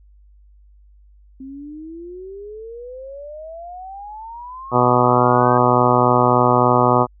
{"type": "exponential sweep", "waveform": "sine", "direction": "up", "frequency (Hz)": [261.6, 1589], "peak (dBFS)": -31, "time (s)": [1.4, 5.58], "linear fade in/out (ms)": 5}
{"type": "harmonic tone", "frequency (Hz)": 123.47, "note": "B2", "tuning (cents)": 0, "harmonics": [1, 2, 3, 4, 5, 6, 7, 8, 9, 10], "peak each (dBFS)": [-21, -21, -21, -21, -21, -21, -21, -21, -21, -21], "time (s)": [4.71, 7.07], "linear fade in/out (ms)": 50}
{"effects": ["added 50 Hz sine -46 dBFS peak until 7.2 s"]}